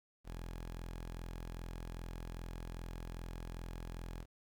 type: tone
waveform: sawtooth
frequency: 42.51 Hz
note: F1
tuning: 46 cents flat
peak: -39 dBFS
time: 0.24-4.26 s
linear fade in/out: 50 ms
effects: 11-bit